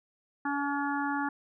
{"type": "harmonic tone", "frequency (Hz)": 284.2, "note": "C#4", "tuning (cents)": 43, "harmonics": [1, 3, 4, 5, 6], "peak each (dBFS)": [-32, -33, -38, -36, -38], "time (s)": [0.45, 1.29], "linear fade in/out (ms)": 5, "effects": []}